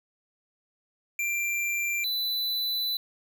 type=tone pair in turn; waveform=square; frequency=2366 / 3992 Hz; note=D7 / B7; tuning=+12 / +18 cents; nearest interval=major sixth; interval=906 cents; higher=second; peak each=-27 dBFS; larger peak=neither; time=1.19-2.04 / 2.04-2.97 s; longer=second; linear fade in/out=2 ms; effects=none